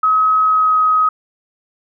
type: tone with pitch glide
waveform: sine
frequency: 1275 to 1263.3 Hz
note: D#6 to D#6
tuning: +42 to +26 cents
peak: -10 dBFS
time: 0.03-1.09 s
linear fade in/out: 5 ms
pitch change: -16 cents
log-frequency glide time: 0.43-0.78 s
effects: none